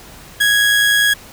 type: tone with amplitude modulation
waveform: 30% pulse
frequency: 1660 Hz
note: G#6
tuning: 1 cent flat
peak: -7 dBFS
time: 0.4-1.14 s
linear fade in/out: 10 ms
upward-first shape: sine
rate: 110 Hz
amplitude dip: 30%
effects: pink hiss -39 dBFS RMS until 1.32 s